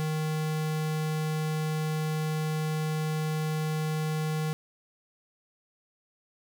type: tone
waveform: square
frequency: 155.56 Hz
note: D#3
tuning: in tune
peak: -28 dBFS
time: 0-4.53 s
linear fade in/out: 0 ms
effects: none